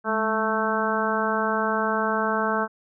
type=harmonic tone with a mistuned harmonic; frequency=220 Hz; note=A3; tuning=in tune; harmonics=1 / 2 / 3 / 4 / 5 / 6 / 7; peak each=-29 / -29 / -29 / -29 / -29 / -29 / -29 dBFS; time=0.04-2.68 s; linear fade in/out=50 ms; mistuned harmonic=1; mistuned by=-55 cents; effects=none